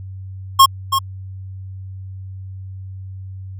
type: tone with echo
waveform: square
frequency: 1079 Hz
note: C#6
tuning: 47 cents flat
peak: -5 dBFS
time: 0.59-0.66 s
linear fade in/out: 10 ms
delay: 330 ms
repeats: 1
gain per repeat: -9 dB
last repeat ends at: 0.99 s
effects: added 95 Hz sine -29 dBFS peak until 3.59 s